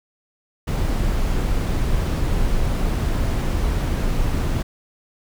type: noise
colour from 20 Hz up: brown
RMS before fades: -20 dBFS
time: 0.67-4.63 s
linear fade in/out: 10 ms
effects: none

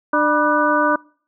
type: harmonic tone with a mistuned harmonic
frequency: 298.6 Hz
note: D4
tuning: 29 cents sharp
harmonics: 1 / 2 / 3 / 4 / 5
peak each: -20 / -20 / -20 / -20 / -20 dBFS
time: 0.13-0.96 s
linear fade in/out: 5 ms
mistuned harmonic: 3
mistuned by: +140 cents
effects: noise-tail reverb RT60 0.5 s tail -26 dB re dry

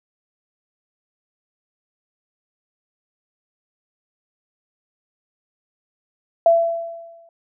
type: tone with exponential decay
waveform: sine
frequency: 671 Hz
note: E5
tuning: 31 cents sharp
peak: -8 dBFS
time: 6.46-7.29 s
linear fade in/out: 2 ms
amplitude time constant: 180 ms
effects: none

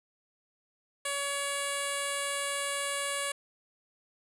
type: tone with low-pass filter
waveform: 10% pulse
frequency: 564 Hz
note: C#5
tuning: 30 cents sharp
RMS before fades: -33 dBFS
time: 1.05-3.32 s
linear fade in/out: 5 ms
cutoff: 10000 Hz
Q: 3.6
effects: none

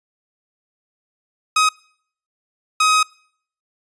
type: tone bursts at uneven times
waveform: sawtooth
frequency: 1262 Hz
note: D#6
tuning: 24 cents sharp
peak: -9 dBFS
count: 2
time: 1.56-1.69 / 2.8-3.03 s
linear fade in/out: 5 ms
effects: noise-tail reverb RT60 0.6 s tail -25 dB re dry + resampled to 22050 Hz

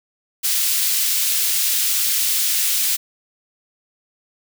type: high-pass noise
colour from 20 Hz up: white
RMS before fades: -19 dBFS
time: 0.43-2.97 s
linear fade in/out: 20 ms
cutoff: 2700 Hz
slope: 12 dB/octave
effects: none

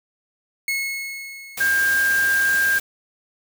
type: tone with exponential decay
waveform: 40% pulse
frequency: 2182 Hz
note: C#7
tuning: 28 cents flat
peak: -19 dBFS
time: 0.68-2.52 s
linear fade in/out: 2 ms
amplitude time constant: 400 ms
type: noise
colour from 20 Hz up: white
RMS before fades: -29 dBFS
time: 1.57-2.8 s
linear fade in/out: 5 ms
type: tone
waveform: sine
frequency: 1600 Hz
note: G6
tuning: 35 cents sharp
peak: -16 dBFS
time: 1.6-2.79 s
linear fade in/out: 10 ms
effects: none

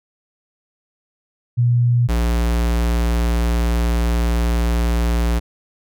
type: tone pair in turn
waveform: sine / square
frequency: 120.6 / 58.41 Hz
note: B2 / A#1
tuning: -41 / +4 cents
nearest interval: octave + minor second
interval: 1255 cents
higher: first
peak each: -12 / -16 dBFS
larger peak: first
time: 1.57-2.08 / 2.08-5.4 s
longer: second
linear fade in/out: 20 ms
effects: none

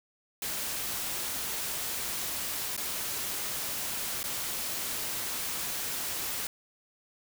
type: noise with dropouts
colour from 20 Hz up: white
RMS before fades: -34 dBFS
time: 0.42-6.47 s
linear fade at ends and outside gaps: 2 ms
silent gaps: 2.766-2.776 / 4.231-4.239 s
effects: none

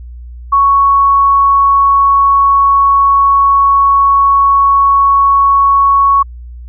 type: tone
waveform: sine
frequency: 1111 Hz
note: C#6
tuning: 4 cents sharp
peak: -5 dBFS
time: 0.52-6.23 s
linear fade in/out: 10 ms
effects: added 60 Hz sine -26 dBFS peak until 6.68 s

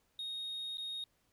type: tone with dropouts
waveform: sine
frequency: 3729 Hz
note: A#7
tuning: in tune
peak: -36 dBFS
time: 0.19-1.04 s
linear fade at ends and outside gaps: 2 ms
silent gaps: 0.772-0.781 s
effects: tanh soft clip ceiling -37 dBFS + pink hiss -75 dBFS RMS until 1.32 s

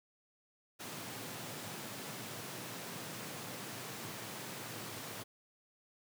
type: high-pass noise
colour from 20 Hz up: pink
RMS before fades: -45 dBFS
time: 0.79-5.24 s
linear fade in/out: 20 ms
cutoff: 100 Hz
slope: 96 dB/octave
effects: none

